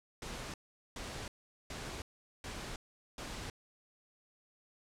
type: noise bursts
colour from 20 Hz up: pink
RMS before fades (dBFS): -43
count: 5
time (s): 0.22-3.5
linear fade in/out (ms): 2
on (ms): 320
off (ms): 420
effects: low-pass 8000 Hz 12 dB/octave